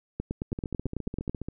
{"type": "two click trains", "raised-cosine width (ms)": 3, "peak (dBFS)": [-21, -17], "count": [15, 11], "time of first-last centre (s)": [[0.52, 1.486], [0.2, 1.295]], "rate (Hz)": [14.5, 9.13], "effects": []}